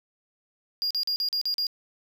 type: tone bursts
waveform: triangle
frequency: 4829 Hz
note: D8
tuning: 47 cents sharp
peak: -23 dBFS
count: 7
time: 0.82-1.668 s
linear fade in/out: 0 ms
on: 86 ms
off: 41 ms
effects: none